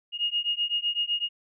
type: beating tone pair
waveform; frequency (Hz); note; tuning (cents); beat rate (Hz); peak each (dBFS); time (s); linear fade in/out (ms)
sine; 2854 / 2861.9; F7 / F7; +37 / +42; 7.9; -28; 0.12-1.29; 50
effects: none